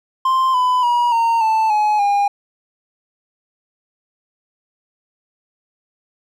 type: tone with pitch steps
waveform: triangle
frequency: 1046.5 / 1002.7 / 960.8 / 920.6 / 882 / 845.1 / 809.8 Hz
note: C6 / B5 / B5 / A#5 / A5 / G#5 / G#5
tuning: 0 / +26 / -48 / -22 / +4 / +30 / -44 cents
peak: -11 dBFS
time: 0.25-2.28 s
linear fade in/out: 5 ms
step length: 290 ms
effects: none